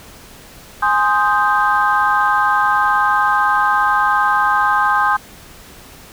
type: chord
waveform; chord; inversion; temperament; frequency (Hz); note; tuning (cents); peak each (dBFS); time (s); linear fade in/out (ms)
sine; Ab major seventh; none; equal; 830.6 / 1046.5 / 1244.5 / 1568; Ab5 / C6 / Eb6 / G6; 0 / 0 / 0 / 0; -17; 0.82-5.17; 10
effects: tanh soft clip ceiling -3 dBFS + pink hiss -40 dBFS RMS until 6.12 s